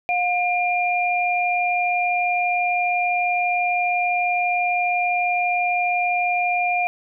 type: tone pair together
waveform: sine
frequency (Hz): 713 / 2398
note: F5 / D7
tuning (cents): +36 / +36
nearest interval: octave + major sixth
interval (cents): 2100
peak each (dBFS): -20 / -22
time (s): 0.09-6.87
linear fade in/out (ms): 0
effects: none